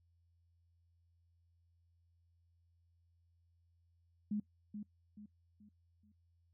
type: tone with echo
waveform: sine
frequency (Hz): 208.9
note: G#3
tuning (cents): +10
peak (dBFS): -34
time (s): 4.31-4.4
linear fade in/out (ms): 5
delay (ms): 430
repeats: 4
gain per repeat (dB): -8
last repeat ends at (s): 6.12
effects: noise-tail reverb RT60 0.1 s tail -21 dB re dry + added 85 Hz sine -70 dBFS peak until 6.53 s